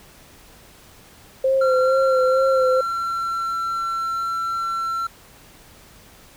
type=tone with vibrato; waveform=sine; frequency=523.3 Hz; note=C5; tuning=in tune; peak=-15 dBFS; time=1.44-2.81 s; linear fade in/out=5 ms; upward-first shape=sine; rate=2.2 Hz; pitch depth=36 cents each way
type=tone with pitch glide; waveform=triangle; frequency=1371 to 1350.6 Hz; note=F6 to E6; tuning=-32 to +42 cents; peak=-20 dBFS; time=1.61-5.07 s; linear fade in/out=5 ms; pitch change=-26 cents; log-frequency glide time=1.93-3.61 s
effects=pink hiss -48 dBFS RMS until 6.36 s